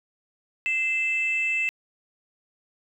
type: tone pair together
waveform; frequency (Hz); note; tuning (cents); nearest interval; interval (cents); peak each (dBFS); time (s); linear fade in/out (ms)
sine; 2072 / 2643; C7 / E7; -17 / +4; major third; 421; -28 / -22; 0.66-1.69; 0
effects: tanh soft clip ceiling -17 dBFS + 10-bit